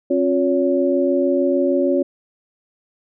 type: tone cluster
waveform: sine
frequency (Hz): 269.5 / 356 / 565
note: C#4 / F4 / C#5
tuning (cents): -49 / +33 / +33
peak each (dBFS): -19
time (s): 0.1-2.03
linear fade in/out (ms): 10
effects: none